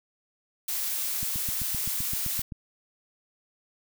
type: noise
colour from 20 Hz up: blue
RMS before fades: -30 dBFS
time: 0.68-2.42 s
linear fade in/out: 5 ms
type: click train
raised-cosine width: 5 ms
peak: -24 dBFS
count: 11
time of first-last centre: 1.23-2.522 s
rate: 7.74 Hz
effects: none